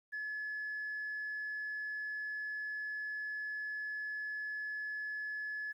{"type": "tone", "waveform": "sine", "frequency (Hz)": 1710, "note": "A6", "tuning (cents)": -50, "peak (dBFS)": -36, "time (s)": [0.12, 5.73], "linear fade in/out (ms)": 20, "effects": ["tanh soft clip ceiling -34 dBFS", "12-bit"]}